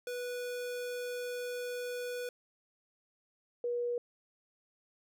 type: tone pair in turn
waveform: square / sine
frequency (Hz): 491.2 / 481.6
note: B4 / B4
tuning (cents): -9 / -44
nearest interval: unison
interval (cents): 35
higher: first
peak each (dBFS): -37 / -31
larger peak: second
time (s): 0.07-2.29 / 3.64-3.98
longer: first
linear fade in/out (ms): 2
effects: none